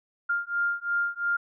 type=beating tone pair; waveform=sine; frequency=1400 / 1402.9 Hz; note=F6 / F6; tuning=+4 / +7 cents; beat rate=2.9 Hz; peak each=-28 dBFS; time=0.29-1.37 s; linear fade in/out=10 ms; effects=none